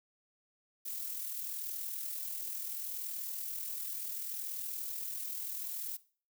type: noise with amplitude modulation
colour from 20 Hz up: violet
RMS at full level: -38 dBFS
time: 0.85-5.97 s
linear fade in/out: 10 ms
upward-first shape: sine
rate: 40.7 Hz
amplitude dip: 40%
effects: noise-tail reverb RT60 0.4 s tail -18 dB re dry